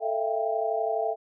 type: tone cluster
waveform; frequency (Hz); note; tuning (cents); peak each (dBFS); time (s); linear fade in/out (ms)
sine; 442.3 / 651 / 683 / 790; A4 / E5 / F5 / G5; +9 / -22 / -39 / +13; -30 / -30 / -29 / -32; 0-1.16; 50
effects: none